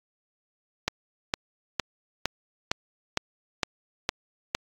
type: click train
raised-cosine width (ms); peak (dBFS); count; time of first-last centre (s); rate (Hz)
0.2; -6; 9; 0.88-4.55; 2.18
effects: AAC 48 kbps